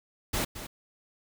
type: noise with echo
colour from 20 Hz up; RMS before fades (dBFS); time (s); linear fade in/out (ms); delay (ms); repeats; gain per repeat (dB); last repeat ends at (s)
pink; -29; 0.33-0.45; 10; 220; 1; -11; 0.67
effects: none